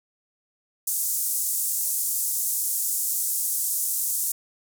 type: band-pass noise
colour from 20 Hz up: white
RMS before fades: -26 dBFS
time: 0.87-4.32 s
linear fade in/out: 5 ms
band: 7000 to 15000 Hz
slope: 24 dB/octave
effects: none